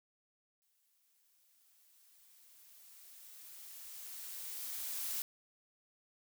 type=noise with exponential growth; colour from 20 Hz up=blue; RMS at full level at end=-38 dBFS; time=0.62-5.22 s; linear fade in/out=0 ms; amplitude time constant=1000 ms; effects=none